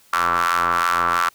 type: ring-modulated tone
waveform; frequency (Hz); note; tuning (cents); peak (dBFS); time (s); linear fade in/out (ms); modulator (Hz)
sawtooth; 86.3; F2; -20; -10; 0.13-1.29; 0; 1250
effects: white hiss -54 dBFS RMS until 1.34 s